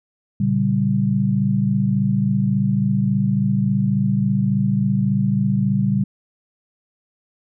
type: chord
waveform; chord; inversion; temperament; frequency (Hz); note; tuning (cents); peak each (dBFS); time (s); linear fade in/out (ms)
sine; G diminished; first; just; 117.6 / 141.12 / 196; Bb2 / Db3 / G3; +16 / +31 / 0; -22 / -21 / -18; 0.4-6.04; 5
effects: none